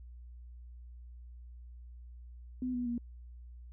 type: tone with pitch steps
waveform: sine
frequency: 252.8 / 245.5 / 238.3 Hz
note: B3 / B3 / A#3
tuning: +41 / -10 / +38 cents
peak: -32 dBFS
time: 2.62-2.98 s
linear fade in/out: 2 ms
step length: 120 ms
effects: added 60 Hz sine -47 dBFS peak until 3.72 s